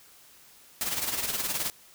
white noise with tremolo, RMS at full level -28 dBFS, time 0.81-1.7 s, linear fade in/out 0 ms, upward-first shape sine, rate 19 Hz, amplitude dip 60%, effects white hiss -55 dBFS RMS until 1.94 s

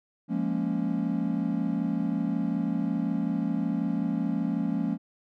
triangle chord, Bb minor seventh, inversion second, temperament equal, 174.61 / 207.7 / 233.1 / 277.2 Hz, F3 / Ab3 / Bb3 / Db4, 0 / 0 / 0 / 0 cents, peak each -29 dBFS, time 0.28-4.98 s, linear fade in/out 50 ms, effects none

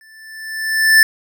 square tone with exponential growth, 1762 Hz, A6, 2 cents sharp, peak -5 dBFS, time 0.01-1.03 s, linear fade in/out 1 ms, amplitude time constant 220 ms, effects none

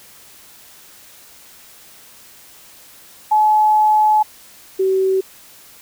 sine tone pair in turn, 855 / 380.9 Hz, A5 / G4, -50 / -50 cents, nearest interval octave + major second, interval 1400 cents, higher first, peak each -10 / -13 dBFS, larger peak first, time 3.31-4.23 / 4.79-5.21 s, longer first, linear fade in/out 10 ms, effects white hiss -44 dBFS RMS until 5.81 s

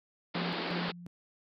pink band-pass noise, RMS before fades -36 dBFS, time 0.34-0.92 s, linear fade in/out 10 ms, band 210 to 4800 Hz, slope 96 dB/octave
sine tone with tremolo, 174.61 Hz, F3, in tune, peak -34 dBFS, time 0.35-1.07 s, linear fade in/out 5 ms, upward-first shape square, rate 2.8 Hz, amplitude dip 70%
effects none

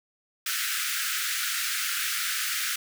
pink high-pass noise, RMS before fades -29 dBFS, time 0.46-2.76 s, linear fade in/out 5 ms, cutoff 1300 Hz, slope 96 dB/octave, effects none

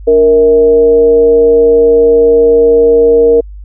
sine tone with frequency modulation, 466.2 Hz, A#4, in tune, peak -3 dBFS, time 0.07-3.41 s, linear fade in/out 10 ms, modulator 180 Hz, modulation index 0.37, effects added 50 Hz sine -25 dBFS peak until 3.64 s

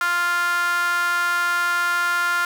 sawtooth tone with high-pass filter, 349.2 Hz, F4, in tune, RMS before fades -21 dBFS, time 0.01-2.45 s, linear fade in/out 2 ms, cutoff 1300 Hz, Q 8.1, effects none

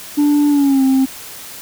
sine tone with pitch glide, 292.5 to 265.1 Hz, D4 to C4, -7 to +23 cents, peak -7 dBFS, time 0.17-1.06 s, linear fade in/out 20 ms, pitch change -170 cents, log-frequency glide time 0.49-0.83 s, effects tanh soft clip ceiling -9 dBFS + white hiss -33 dBFS RMS until 1.61 s

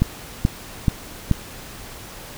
click train, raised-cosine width 5 ms, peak -3 dBFS, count 4, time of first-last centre 0.02-1.313 s, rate 2.32 Hz, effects pink hiss -38 dBFS RMS until 2.37 s

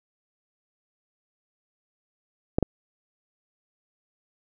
clicks, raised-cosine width 2 ms, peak -7 dBFS, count 2, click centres 2.585 / 2.627 s, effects none

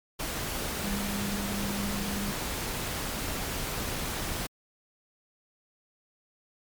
sine tone in noise, 201.2 Hz, G3, 45 cents sharp, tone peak -32 dBFS, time 0.83-2.32 s, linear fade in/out 10 ms, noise pink, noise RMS -33 dBFS, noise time 0.19-4.47 s, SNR -2 dB, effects MP3 96 kbps

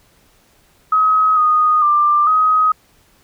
sine tone with pitch steps, 1271 / 1238 / 1187 / 1260 Hz, D#6 / D#6 / D6 / D#6, +36 / -9 / +18 / +21 cents, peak -10 dBFS, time 0.92-2.72 s, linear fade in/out 5 ms, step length 450 ms, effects pink hiss -54 dBFS RMS until 3.23 s

